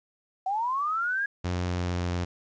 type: linear sweep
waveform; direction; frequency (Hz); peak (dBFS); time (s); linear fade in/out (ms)
sine; up; 740 to 1661.2; -25; 0.46-1.26; 5
type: tone with pitch glide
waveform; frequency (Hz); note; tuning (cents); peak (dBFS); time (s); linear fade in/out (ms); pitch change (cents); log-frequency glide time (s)
sawtooth; 89.3 to 88.12; F2 to F2; +39 to +16; -23; 1.44-2.25; 10; -23; 1.63-2.09
effects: resampled to 16000 Hz + 10-bit